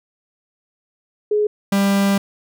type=tone pair in turn; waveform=sine / 45% pulse; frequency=420 / 198.21 Hz; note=G#4 / G3; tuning=+19 / +19 cents; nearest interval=octave + minor second; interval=1300 cents; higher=first; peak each=-14 dBFS; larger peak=neither; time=1.31-1.47 / 1.72-2.18 s; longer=second; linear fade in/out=5 ms; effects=none